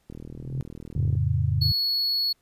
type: click train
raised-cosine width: 3 ms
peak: -26 dBFS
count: 43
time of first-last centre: 0.1-1.153 s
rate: 39.9 Hz
type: tone with exponential growth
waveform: sine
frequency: 132.8 Hz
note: C3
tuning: 26 cents sharp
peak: -23 dBFS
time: 0.15-0.61 s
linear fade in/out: 0 ms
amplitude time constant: 100 ms
type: chord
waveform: sine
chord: F augmented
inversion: none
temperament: equal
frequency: 87.31 / 110 / 138.59 Hz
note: F2 / A2 / C#3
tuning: 0 / 0 / 0 cents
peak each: -25 dBFS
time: 0.96-1.72 s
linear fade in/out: 5 ms
type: tone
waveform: triangle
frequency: 4374 Hz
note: C#8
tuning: 24 cents flat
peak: -21 dBFS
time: 1.61-2.33 s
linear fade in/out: 10 ms
effects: pink hiss -68 dBFS RMS until 2.41 s + resampled to 32000 Hz